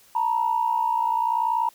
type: tone pair together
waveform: sine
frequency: 898.4 / 959 Hz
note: A5 / A#5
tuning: +36 / +49 cents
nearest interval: minor second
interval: 113 cents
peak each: -23 / -22 dBFS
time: 0.15-1.69 s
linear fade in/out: 5 ms
effects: tanh soft clip ceiling -12 dBFS + white hiss -55 dBFS RMS until 1.74 s